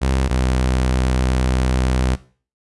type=tone pair in turn; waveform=sawtooth; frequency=65.9 / 63.69 Hz; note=C2 / C2; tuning=+13 / -46 cents; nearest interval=minor second; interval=59 cents; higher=first; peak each=-12 dBFS; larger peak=neither; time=0.01-0.29 / 0.29-2.16 s; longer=second; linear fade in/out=20 ms; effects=noise-tail reverb RT60 0.4 s tail -17 dB re dry + resampled to 24000 Hz